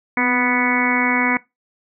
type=harmonic tone with a mistuned harmonic; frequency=246.9 Hz; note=B3; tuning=in tune; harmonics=1 / 2 / 3 / 4 / 5 / 6 / 7 / 8 / 9; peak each=-21 / -29 / -28 / -24 / -29 / -27 / -26 / -24 / -21 dBFS; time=0.17-1.37 s; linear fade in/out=2 ms; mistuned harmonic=1; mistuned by=+30 cents; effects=noise-tail reverb RT60 0.2 s tail -20 dB re dry